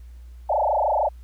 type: tone with frequency modulation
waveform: sine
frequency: 733 Hz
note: F#5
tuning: 16 cents flat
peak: -18 dBFS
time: 0.49-1.09 s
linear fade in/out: 10 ms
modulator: 26.5 Hz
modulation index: 6.1
effects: added 60 Hz sine -39 dBFS peak until 1.23 s + pink hiss -63 dBFS RMS until 1.23 s